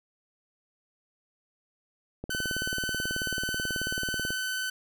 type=click train; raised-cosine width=2 ms; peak=-22 dBFS; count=39; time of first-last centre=2.24-4.305 s; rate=18.4 Hz
type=tone; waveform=sawtooth; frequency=1516 Hz; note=F#6; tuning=42 cents sharp; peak=-26 dBFS; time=2.3-4.7 s; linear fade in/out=5 ms
effects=none